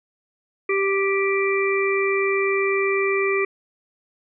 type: harmonic tone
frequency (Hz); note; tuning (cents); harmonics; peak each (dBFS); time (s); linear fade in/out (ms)
392; G4; 0; 1 / 3 / 5 / 6; -20 / -28 / -28 / -25; 0.69-3.45; 5
effects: none